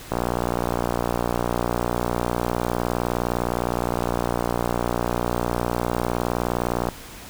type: click train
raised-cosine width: 1 ms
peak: -8 dBFS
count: 405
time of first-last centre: 0.12-6.887 s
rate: 59.7 Hz
effects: pink hiss -40 dBFS RMS until 7.29 s